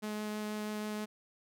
sawtooth tone with vibrato, 212 Hz, G#3, 36 cents sharp, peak -32 dBFS, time 0.02-1.06 s, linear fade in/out 20 ms, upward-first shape triangle, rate 6.2 Hz, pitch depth 8 cents each way, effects none

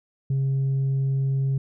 sine tone, 135.4 Hz, C#3, 40 cents flat, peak -18 dBFS, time 0.3-1.58 s, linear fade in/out 5 ms, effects tanh soft clip ceiling -19 dBFS

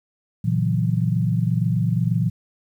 sine chord, F# dominant seventh, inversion first, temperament equal, 116.54 / 138.59 / 164.81 / 185 Hz, A#2 / C#3 / E3 / F#3, 0 / 0 / 0 / 0 cents, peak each -21 / -27 / -22 / -26 dBFS, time 0.44-2.3 s, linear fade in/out 10 ms, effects 9-bit

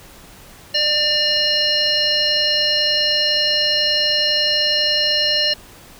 harmonic tone with a mistuned harmonic, 598 Hz, D5, 31 cents sharp, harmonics 1 / 3 / 5 / 7 / 9, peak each -25 / -26 / -20 / -18 / -23 dBFS, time 0.74-5.54 s, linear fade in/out 10 ms, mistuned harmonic 5, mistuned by -74 cents, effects pink hiss -43 dBFS RMS until 5.99 s

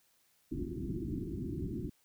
white low-pass noise, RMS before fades -38 dBFS, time 0.51-1.9 s, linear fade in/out 10 ms, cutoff 370 Hz, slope 96 dB/octave, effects white hiss -71 dBFS RMS until 2.04 s

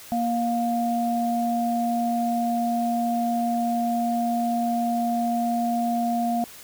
sine tone pair together, 235.4 / 705.4 Hz, A#3 / F5, +17 / +17 cents, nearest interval octave + perfect fifth, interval 1900 cents, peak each -24 dBFS, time 0.12-6.44 s, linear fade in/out 0 ms, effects white hiss -44 dBFS RMS until 6.63 s

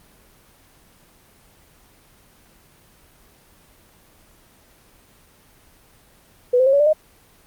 sine tone with pitch steps, 493.9 / 516.7 / 540.5 / 565.4 / 591.4 / 618.7 Hz, B4 / C5 / C#5 / C#5 / D5 / D#5, 0 / -22 / -44 / +34 / +12 / -10 cents, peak -12 dBFS, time 6.53-6.932 s, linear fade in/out 10 ms, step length 67 ms, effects pink hiss -53 dBFS RMS until 7.46 s + Opus 24 kbps

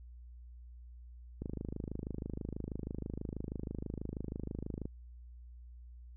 click train, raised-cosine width 3 ms, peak -26 dBFS, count 91, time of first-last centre 1.42-4.855 s, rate 26.2 Hz, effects added 60 Hz sine -49 dBFS peak until 6.16 s

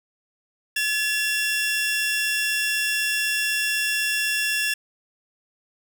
sawtooth tone pair together, 1712 / 2728 Hz, A6 / F7, -48 / -41 cents, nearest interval minor sixth, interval 807 cents, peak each -21 dBFS, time 0.76-4.74 s, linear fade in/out 5 ms, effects none

